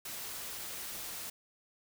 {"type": "noise", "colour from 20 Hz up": "white", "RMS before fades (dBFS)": -42, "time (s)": [0.05, 1.3], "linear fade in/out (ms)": 5, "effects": []}